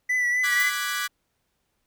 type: tone with vibrato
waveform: triangle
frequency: 1975.5 Hz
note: B6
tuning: in tune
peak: -19 dBFS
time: 0.09-0.7 s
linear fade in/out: 10 ms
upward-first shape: triangle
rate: 3.9 Hz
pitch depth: 36 cents each way
type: chord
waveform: sawtooth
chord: G# half-diminished seventh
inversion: second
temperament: equal with one note detuned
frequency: 1174.7 / 1480 / 1661.2 / 1968.7 Hz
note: D6 / F#6 / G#6 / B6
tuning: 0 / 0 / 0 / -6 cents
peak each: -28 dBFS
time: 0.43-1.08 s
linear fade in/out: 20 ms
type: noise with exponential decay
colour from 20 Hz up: violet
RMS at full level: -29 dBFS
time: 0.6-0.78 s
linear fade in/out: 1 ms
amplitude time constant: 39 ms
effects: pink hiss -74 dBFS RMS until 1.86 s